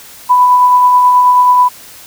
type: tone with tremolo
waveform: sine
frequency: 993 Hz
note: B5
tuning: 9 cents sharp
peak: -3 dBFS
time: 0.29-1.69 s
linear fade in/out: 20 ms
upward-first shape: sine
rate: 9.3 Hz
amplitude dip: 25%
effects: white hiss -35 dBFS RMS until 2.06 s